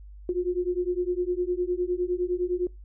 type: beating tone pair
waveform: sine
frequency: 352.9 / 362.7 Hz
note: F4 / F#4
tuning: +18 / -34 cents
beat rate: 9.8 Hz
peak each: -27 dBFS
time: 0.29-2.67 s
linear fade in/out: 2 ms
effects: noise-tail reverb RT60 0.2 s tail -22 dB re dry + added 50 Hz sine -42 dBFS peak until 2.84 s